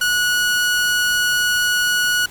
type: tone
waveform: sawtooth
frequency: 1463 Hz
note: F#6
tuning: 20 cents flat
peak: -12 dBFS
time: 0.01-2.26 s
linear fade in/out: 5 ms
effects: pink hiss -41 dBFS RMS until 2.3 s